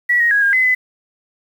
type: tone with pitch steps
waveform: sine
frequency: 1939 / 1879 / 1655 / 1617 / 2033 / 2014 Hz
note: B6 / A#6 / G#6 / G#6 / B6 / B6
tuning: -32 / +13 / -6 / -47 / +50 / +33 cents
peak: -11 dBFS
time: 0.09-0.75 s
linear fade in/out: 10 ms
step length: 110 ms
effects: 7-bit